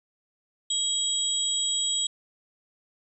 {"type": "tone cluster", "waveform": "sine", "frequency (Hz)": [3306, 3808, 7840], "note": ["G#7", "A#7", "B8"], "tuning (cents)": [-9, 36, -14], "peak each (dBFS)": [-28, -32, -27], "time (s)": [0.7, 2.07], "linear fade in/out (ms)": 5, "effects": []}